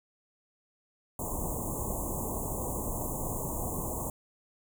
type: band-stop noise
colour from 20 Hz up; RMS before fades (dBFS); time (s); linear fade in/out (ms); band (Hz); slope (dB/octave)
pink; -34; 1.19-4.1; 2; 1100 to 6700; 96
effects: none